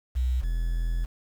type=tone pair in turn; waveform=sine / triangle; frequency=62.8 / 41.91 Hz; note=B1 / E1; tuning=+30 / +29 cents; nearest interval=perfect fifth; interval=701 cents; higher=first; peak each=-22 dBFS; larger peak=neither; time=0.15-0.42 / 0.42-1.06 s; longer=second; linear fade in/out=20 ms; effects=8-bit